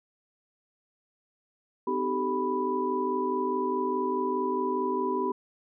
sine tone cluster, 255.1 / 307.6 / 385.3 / 430.1 / 988 Hz, C4 / D#4 / G4 / A4 / B5, -44 / -20 / -30 / -39 / 0 cents, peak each -33 / -37 / -29 / -37 / -30 dBFS, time 1.87-5.32 s, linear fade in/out 5 ms, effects none

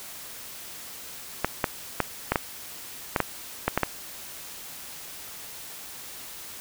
clicks, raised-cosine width 0.5 ms, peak -6 dBFS, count 10, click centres 1.446 / 1.642 / 2.003 / 2.32 / 2.358 / 3.162 / 3.203 / 3.68 / 3.776 / 3.833 s, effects white hiss -41 dBFS RMS until 6.6 s

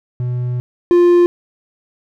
triangle tone pair in turn, 123.47 / 350.2 Hz, B2 / F4, 0 / +5 cents, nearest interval octave + tritone, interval 1805 cents, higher second, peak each -15 / -5 dBFS, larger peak second, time 0.2-0.6 / 0.91-1.26 s, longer first, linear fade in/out 0 ms, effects none

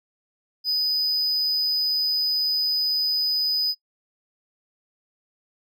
triangle tone, 4989 Hz, D#8, 4 cents sharp, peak -19 dBFS, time 0.64-3.75 s, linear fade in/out 50 ms, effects noise-tail reverb RT60 0.1 s tail -25 dB re dry

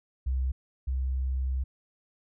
sine tone pair in turn, 64.8 / 65.16 Hz, C2 / C2, -16 / -7 cents, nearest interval unison, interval 9 cents, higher second, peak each -25 / -26 dBFS, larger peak first, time 0.26-0.52 / 0.87-1.64 s, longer second, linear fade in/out 10 ms, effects none

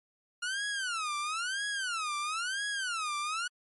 sawtooth tone with vibrato, 1400 Hz, F6, 4 cents sharp, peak -28 dBFS, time 0.42-3.48 s, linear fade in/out 10 ms, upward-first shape sine, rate 1 Hz, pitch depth 300 cents each way, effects MP3 48 kbps

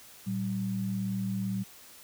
sine tone pair together, 114.22 / 192.1 Hz, A#2 / G3, -35 / -35 cents, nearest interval major sixth, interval 900 cents, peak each -35 / -30 dBFS, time 0.26-1.64 s, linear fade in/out 20 ms, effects white hiss -52 dBFS RMS until 2.03 s

